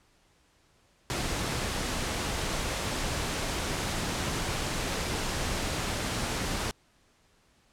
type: noise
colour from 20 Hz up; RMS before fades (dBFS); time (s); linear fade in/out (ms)
pink; -31; 1.1-6.71; 0
effects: pink hiss -65 dBFS RMS until 7.72 s + low-pass 9000 Hz 12 dB/octave